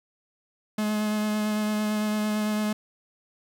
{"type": "tone with vibrato", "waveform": "45% pulse", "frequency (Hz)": 212.3, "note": "G#3", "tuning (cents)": 38, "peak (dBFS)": -24, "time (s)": [0.78, 2.73], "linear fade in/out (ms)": 5, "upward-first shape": "sine", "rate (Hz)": 8.9, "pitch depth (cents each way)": 13, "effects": ["11-bit"]}